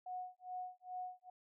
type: tone with tremolo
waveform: sine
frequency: 732 Hz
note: F#5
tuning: 19 cents flat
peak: -40 dBFS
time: 0.06-1.3 s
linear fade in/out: 5 ms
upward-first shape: sine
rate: 2.4 Hz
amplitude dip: 100%
effects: none